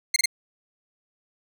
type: tone bursts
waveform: 15% pulse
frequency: 2108 Hz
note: C7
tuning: 12 cents sharp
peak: -11 dBFS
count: 3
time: 0.14-0.258 s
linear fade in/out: 5 ms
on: 22 ms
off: 26 ms
effects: none